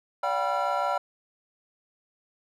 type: tone cluster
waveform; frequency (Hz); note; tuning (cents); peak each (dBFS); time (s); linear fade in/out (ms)
triangle; 577 / 714 / 780 / 976 / 1363; D5 / F5 / G5 / B5 / F6; -31 / +38 / -9 / -21 / -43; -29; 0.23-0.98; 5
effects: none